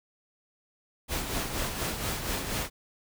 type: noise with tremolo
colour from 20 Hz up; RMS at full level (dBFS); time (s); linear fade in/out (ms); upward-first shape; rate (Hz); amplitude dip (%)
pink; -30; 1.08-2.7; 50; sine; 4.2; 50
effects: none